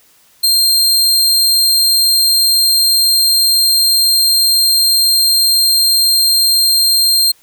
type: tone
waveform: sawtooth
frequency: 4186 Hz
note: C8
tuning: in tune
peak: -6 dBFS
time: 0.43-7.32 s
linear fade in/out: 10 ms
effects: white hiss -50 dBFS RMS until 7.42 s